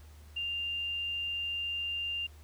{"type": "tone", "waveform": "sine", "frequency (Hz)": 2794, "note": "F7", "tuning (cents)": 0, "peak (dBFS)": -32, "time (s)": [0.36, 2.27], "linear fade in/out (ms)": 10, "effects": ["added 75 Hz sine -50 dBFS peak until 2.43 s", "pink hiss -61 dBFS RMS until 2.43 s"]}